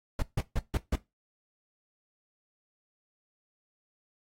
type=noise bursts; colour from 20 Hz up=brown; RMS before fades=-27 dBFS; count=5; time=0.19-0.955 s; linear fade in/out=2 ms; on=33 ms; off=150 ms; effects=noise-tail reverb RT60 0.2 s tail -18 dB re dry + AAC 48 kbps